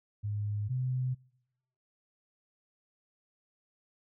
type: tone pair in turn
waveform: sine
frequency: 103.83 / 127.93 Hz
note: G#2 / C3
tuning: 0 / -39 cents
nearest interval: major third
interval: 361 cents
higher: second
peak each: -31 / -29 dBFS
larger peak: second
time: 0.23-0.69 / 0.69-1.15 s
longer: neither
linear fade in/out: 20 ms
effects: noise-tail reverb RT60 0.9 s tail -26 dB re dry